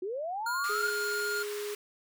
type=linear sweep; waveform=sine; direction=up; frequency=349.2 to 1480 Hz; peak=-32 dBFS; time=0.02-0.9 s; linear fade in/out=5 ms
type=tone; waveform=square; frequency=1414 Hz; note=F6; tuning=21 cents sharp; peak=-32 dBFS; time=0.46-1.43 s; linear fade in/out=5 ms
type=high-pass noise; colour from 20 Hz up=pink; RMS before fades=-43 dBFS; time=0.64-1.75 s; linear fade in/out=2 ms; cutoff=1000 Hz; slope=48 dB/octave
type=tone with pitch glide; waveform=sine; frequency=417.7 to 414.8 Hz; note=G#4 to G#4; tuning=+10 to -2 cents; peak=-34 dBFS; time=0.69-1.75 s; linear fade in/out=10 ms; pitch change=-12 cents; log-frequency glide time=0.83-1.05 s
effects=none